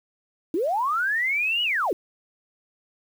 sine linear two-way sweep, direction up then down, 293.7 to 2960 to 293.7 Hz, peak -21 dBFS, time 0.54-1.93 s, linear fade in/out 2 ms, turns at 1.63 s, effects 8-bit

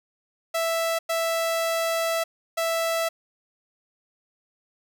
sawtooth tone bursts at uneven times, 660 Hz, E5, 2 cents sharp, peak -19 dBFS, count 3, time 0.54-0.99 / 1.09-2.24 / 2.57-3.09 s, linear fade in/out 10 ms, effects none

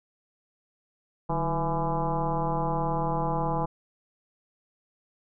sine tone with frequency modulation, 493.8 Hz, B4, in tune, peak -24 dBFS, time 1.29-3.66 s, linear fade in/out 10 ms, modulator 171 Hz, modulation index 3.2, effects none

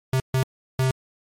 square tone bursts at uneven times, 130.81 Hz, C3, in tune, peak -19 dBFS, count 3, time 0.13-0.2 / 0.34-0.43 / 0.79-0.91 s, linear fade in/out 2 ms, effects MP3 64 kbps

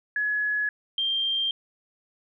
sine tone pair in turn, 1692 / 3177 Hz, G#6 / G7, +32 / +23 cents, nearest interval major seventh, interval 1091 cents, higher second, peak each -23 dBFS, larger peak neither, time 0.16-0.69 / 0.98-1.51 s, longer neither, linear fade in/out 2 ms, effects none

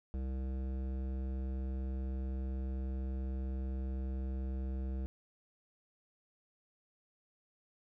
sine tone with hard clipping, 65.41 Hz, C2, in tune, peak -37 dBFS, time 0.14-5.06 s, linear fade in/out 0 ms, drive 14 dB, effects none

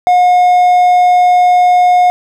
triangle tone, 720 Hz, F#5, 47 cents flat, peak -3 dBFS, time 0.07-2.1 s, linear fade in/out 0 ms, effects none

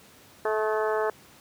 harmonic tone with a mistuned harmonic, 216.6 Hz, A3, 27 cents flat, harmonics 2 / 3 / 4 / 5 / 6 / 7 / 8, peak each -26 / -30 / -32 / -34 / -36 / -37 / -38 dBFS, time 0.45-1.1 s, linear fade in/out 2 ms, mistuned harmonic 6, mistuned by -31 cents, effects pink hiss -53 dBFS RMS until 1.4 s + high-pass 100 Hz 12 dB/octave

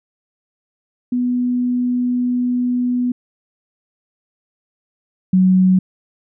sine tone pair in turn, 246.9 / 185.98 Hz, B3 / F#3, 0 / +9 cents, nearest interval perfect fourth, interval 491 cents, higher first, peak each -15 / -9 dBFS, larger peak second, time 1.12-3.12 / 5.33-5.79 s, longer first, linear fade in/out 5 ms, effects none

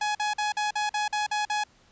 sawtooth tone bursts, 840 Hz, G#5, 19 cents sharp, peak -21 dBFS, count 9, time 0.01-1.638 s, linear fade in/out 5 ms, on 140 ms, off 46 ms, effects pink hiss -60 dBFS RMS until 1.91 s + resampled to 16000 Hz

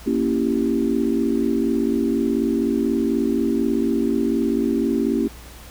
sine chord, A# diminished seventh, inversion none, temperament equal with one note detuned, 233.1 / 277.2 / 333.5 / 392 Hz, A#3 / C#4 / E4 / G4, 0 / 0 / +20 / 0 cents, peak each -22 / -22 / -24 / -25 dBFS, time 0.06-5.28 s, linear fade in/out 10 ms, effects added 60 Hz sine -40 dBFS peak until 5.7 s + pink hiss -43 dBFS RMS until 5.7 s

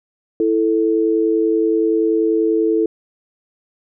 sine tone pair together, 329.6 / 440 Hz, E4 / A4, 0 / 0 cents, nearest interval perfect fourth, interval 500 cents, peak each -16 dBFS, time 0.4-2.86 s, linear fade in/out 2 ms, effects none

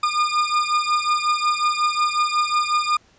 40% pulse beating tone pair, 1211 / 1216.5 Hz, D#6 / D#6, -47 / -39 cents, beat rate 5.5 Hz, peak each -20 / -21 dBFS, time 0.03-2.97 s, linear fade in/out 5 ms, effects pink hiss -56 dBFS RMS until 3.18 s + resampled to 16000 Hz

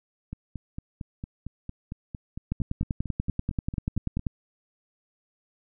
two click trains, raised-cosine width 5 ms, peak -22 / -14 dBFS, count 18 / 19, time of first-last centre 0.33-4.194 / 2.52-4.268 s, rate 4.4 / 10.3 Hz, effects none

